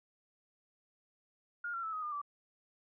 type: tone with pitch steps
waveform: sine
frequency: 1421 / 1364.7 / 1310.6 / 1258.7 / 1208.8 / 1160.9 Hz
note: F6 / F6 / E6 / D#6 / D6 / D6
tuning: +30 / -40 / -10 / +20 / +50 / -20 cents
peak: -36 dBFS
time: 1.64-2.216 s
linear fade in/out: 5 ms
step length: 96 ms
effects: none